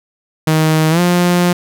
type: tone with pitch glide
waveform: sawtooth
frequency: 157.3 to 176.56 Hz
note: D#3 to F3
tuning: +19 to +19 cents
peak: -6 dBFS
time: 0.47-1.53 s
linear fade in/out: 5 ms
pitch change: +200 cents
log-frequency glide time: 0.9-1 s
effects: none